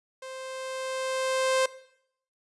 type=tone with level ramp; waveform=sawtooth; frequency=523.3 Hz; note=C5; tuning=in tune; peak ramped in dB=-35 to -17 dBFS; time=0.22-1.66 s; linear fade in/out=5 ms; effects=noise-tail reverb RT60 0.7 s tail -18 dB re dry + resampled to 24000 Hz